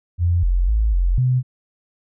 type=tone with pitch steps; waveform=sine; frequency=86.7 / 44.44 / 53.9 / 44.39 / 127.1 Hz; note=F2 / F1 / A1 / F1 / C3; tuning=-12 / +31 / -35 / +29 / -50 cents; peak=-14 dBFS; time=0.18-1.43 s; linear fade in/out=50 ms; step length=250 ms; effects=none